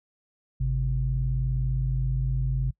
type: tone pair together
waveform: sine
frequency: 51.38 / 130.81 Hz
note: G#1 / C3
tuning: -18 / 0 cents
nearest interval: octave + major third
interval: 1618 cents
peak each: -25 dBFS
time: 0.6-2.71 s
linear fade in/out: 10 ms
effects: noise-tail reverb RT60 0.1 s tail -24 dB re dry + tanh soft clip ceiling -15 dBFS